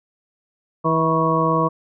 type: harmonic tone with a mistuned harmonic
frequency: 161.9 Hz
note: E3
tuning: 31 cents flat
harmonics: 1 / 2 / 3 / 4 / 6 / 7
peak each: -22 / -24 / -23 / -25 / -24 / -20 dBFS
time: 0.84-1.69 s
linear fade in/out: 20 ms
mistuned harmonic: 7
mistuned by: -41 cents
effects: none